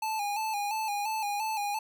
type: tone with vibrato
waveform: square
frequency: 846 Hz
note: G#5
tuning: 32 cents sharp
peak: -30 dBFS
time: 0.02-1.79 s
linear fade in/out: 5 ms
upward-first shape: square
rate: 2.9 Hz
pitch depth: 59 cents each way
effects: none